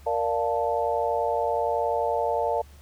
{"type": "chord", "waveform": "sine", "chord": "Bb major seventh", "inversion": "none", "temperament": "equal", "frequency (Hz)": [466.2, 587.3, 698.5, 880], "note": ["Bb4", "D5", "F5", "A5"], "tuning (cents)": [0, 0, 0, 0], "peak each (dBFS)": -28, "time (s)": [0.06, 2.62], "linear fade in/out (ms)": 10, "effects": ["added 72 Hz sine -46 dBFS peak until 2.81 s", "pink hiss -56 dBFS RMS until 2.81 s"]}